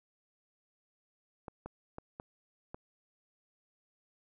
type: clicks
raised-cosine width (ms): 1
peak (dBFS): -28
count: 5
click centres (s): 1.482 / 1.66 / 1.984 / 2.199 / 2.745
effects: none